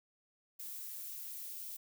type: noise with high-pass filter sweep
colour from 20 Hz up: violet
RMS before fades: -45 dBFS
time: 0.59-1.77 s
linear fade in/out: 10 ms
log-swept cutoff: 530 to 2800 Hz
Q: 1
effects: none